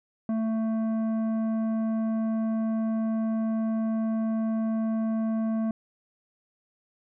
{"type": "tone with tanh clipping", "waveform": "sine", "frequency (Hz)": 222.2, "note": "A3", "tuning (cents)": 17, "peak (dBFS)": -26, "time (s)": [0.29, 5.71], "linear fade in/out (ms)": 2, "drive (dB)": 10, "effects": []}